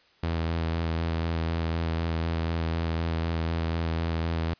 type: tone with vibrato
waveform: sawtooth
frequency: 82.4 Hz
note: E2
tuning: in tune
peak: -22 dBFS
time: 0.23-4.54 s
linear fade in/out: 5 ms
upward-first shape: square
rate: 4 Hz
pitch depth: 15 cents each way
effects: white hiss -61 dBFS RMS until 4.59 s + resampled to 11025 Hz